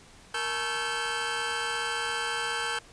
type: tone cluster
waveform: 25% pulse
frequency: 466.7 / 859 / 1098 / 1333 / 1550 Hz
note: A#4 / A5 / C#6 / E6 / G6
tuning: +2 / -42 / -17 / +19 / -20 cents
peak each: -34 / -32 / -36 / -32 / -28 dBFS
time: 0.34-2.79 s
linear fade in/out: 5 ms
effects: pink hiss -53 dBFS RMS until 2.92 s + resampled to 22050 Hz